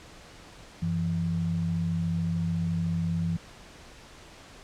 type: tone pair together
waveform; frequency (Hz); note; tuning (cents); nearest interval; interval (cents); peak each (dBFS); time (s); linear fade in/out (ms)
sine; 93.82 / 167.5; F#2 / E3; +25 / +28; minor seventh; 1003; -32 / -26; 0.82-3.37; 5
effects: pink hiss -49 dBFS RMS until 4.63 s + low-pass 7000 Hz 12 dB/octave